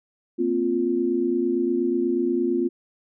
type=chord; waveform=sine; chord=Bb suspended second; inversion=none; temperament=equal; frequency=233.1 / 261.6 / 349.2 Hz; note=Bb3 / C4 / F4; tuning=0 / 0 / 0 cents; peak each=-28 / -25 / -22 dBFS; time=0.38-2.69 s; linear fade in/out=20 ms; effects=none